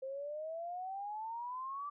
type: exponential sweep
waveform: sine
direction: up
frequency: 523.3 to 1174.7 Hz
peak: -39 dBFS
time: 0.02-1.9 s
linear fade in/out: 10 ms
effects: none